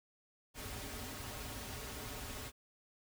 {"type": "noise with comb filter", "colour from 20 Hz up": "pink", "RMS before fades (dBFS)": -45, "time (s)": [0.54, 2.52], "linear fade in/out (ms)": 50, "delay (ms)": 5.9, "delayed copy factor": -0.8, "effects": []}